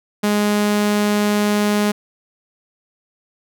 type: tone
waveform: sawtooth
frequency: 207.7 Hz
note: G#3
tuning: in tune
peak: -11 dBFS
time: 0.23-1.92 s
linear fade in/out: 10 ms
effects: none